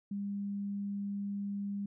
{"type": "tone", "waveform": "sine", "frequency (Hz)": 201, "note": "G3", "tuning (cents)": 44, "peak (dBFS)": -34, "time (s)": [0.11, 1.86], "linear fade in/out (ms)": 5, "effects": []}